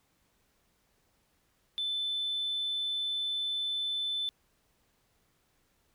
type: tone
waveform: sine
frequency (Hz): 3520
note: A7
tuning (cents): 0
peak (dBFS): -29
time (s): 1.78-4.29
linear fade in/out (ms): 0
effects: tanh soft clip ceiling -26 dBFS + pink hiss -72 dBFS RMS until 5.94 s